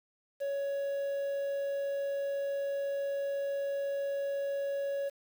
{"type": "tone with quantisation", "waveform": "triangle", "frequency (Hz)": 558, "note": "C#5", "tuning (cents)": 11, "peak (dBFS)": -29, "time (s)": [0.4, 5.1], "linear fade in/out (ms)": 20, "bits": 9, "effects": []}